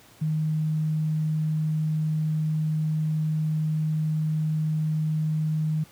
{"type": "tone", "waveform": "sine", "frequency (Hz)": 155.56, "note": "D#3", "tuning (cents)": 0, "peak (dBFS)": -22, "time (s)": [0.21, 5.84], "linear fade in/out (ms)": 10, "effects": ["pink hiss -53 dBFS RMS until 5.91 s", "high-pass 80 Hz 12 dB/octave"]}